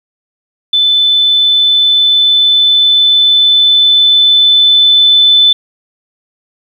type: tone with level ramp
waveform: sine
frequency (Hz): 3513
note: A7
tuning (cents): -3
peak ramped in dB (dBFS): -6 to -3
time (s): 0.73-5.53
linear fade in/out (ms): 5
effects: 7-bit

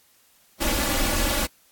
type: noise with comb filter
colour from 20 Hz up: pink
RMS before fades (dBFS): -23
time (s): 0.6-1.47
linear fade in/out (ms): 20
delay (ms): 3.5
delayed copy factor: +0.9
effects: white hiss -59 dBFS RMS until 1.71 s + AAC 64 kbps

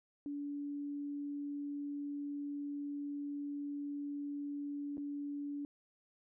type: tone with dropouts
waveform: sine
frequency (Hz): 287.3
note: D4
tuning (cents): -38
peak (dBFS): -38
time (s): 0.26-5.65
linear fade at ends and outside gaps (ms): 1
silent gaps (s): 4.971-4.979
effects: none

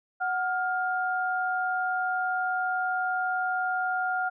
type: tone pair together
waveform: sine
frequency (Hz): 740.8 / 1409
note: F#5 / F6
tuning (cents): +2 / +15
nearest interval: major seventh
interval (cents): 1113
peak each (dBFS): -28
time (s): 0.2-4.3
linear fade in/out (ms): 20
effects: none

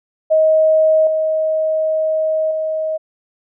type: tone with level steps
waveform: sine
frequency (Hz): 630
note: D#5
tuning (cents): +21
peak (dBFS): -9 / -14 / -17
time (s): 0.3-2.98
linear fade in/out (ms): 20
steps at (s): 1.07 / 2.51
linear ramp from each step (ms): 2
effects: none

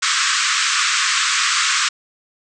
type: band-pass noise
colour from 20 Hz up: pink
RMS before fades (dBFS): -18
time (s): 0.02-1.89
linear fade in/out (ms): 10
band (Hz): 1100 to 8200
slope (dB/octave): 96
effects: none

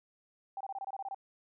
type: tone bursts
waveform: sine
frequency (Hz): 784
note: G5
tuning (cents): 0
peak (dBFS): -36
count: 10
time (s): 0.57-1.146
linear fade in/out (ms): 2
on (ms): 36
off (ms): 24
effects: none

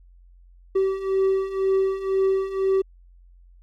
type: beating tone pair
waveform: triangle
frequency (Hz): 383.4 / 385.4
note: G4 / G4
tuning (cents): -38 / -29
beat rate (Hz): 2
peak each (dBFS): -23 / -19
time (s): 0.75-2.82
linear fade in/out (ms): 10
effects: added 44 Hz sine -48 dBFS peak until 3.62 s

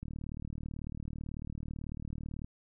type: click train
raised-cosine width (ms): 5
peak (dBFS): -28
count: 93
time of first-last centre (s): 0.03-2.445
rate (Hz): 38.1
effects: none

